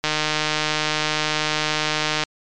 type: click train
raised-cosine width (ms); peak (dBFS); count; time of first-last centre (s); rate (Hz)
0.2; -3; 337; 0.04-2.236; 153
effects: low-pass 7000 Hz 12 dB/octave + MP3 96 kbps